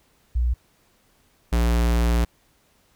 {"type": "tone pair in turn", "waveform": ["sine", "square"], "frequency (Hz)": [60.2, 58.49], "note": ["B1", "A#1"], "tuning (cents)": [-44, 7], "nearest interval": "unison", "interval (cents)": 49, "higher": "first", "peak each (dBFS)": -18, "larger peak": "neither", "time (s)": [[0.35, 0.54], [1.52, 2.25]], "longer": "second", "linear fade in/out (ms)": 10, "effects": ["pink hiss -62 dBFS RMS until 2.95 s"]}